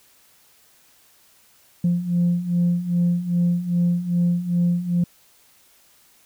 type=beating tone pair; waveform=sine; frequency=172.8 / 175.3 Hz; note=F3 / F3; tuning=-18 / +7 cents; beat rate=2.5 Hz; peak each=-22 / -18 dBFS; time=1.84-5.04 s; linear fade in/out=5 ms; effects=tanh soft clip ceiling -13 dBFS + white hiss -56 dBFS RMS until 6.25 s